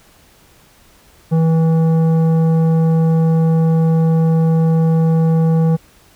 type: tone with tanh clipping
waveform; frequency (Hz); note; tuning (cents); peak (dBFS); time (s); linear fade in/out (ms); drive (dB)
triangle; 162.4; E3; -26; -12; 1.31-5.77; 20; 15
effects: pink hiss -49 dBFS RMS until 6.15 s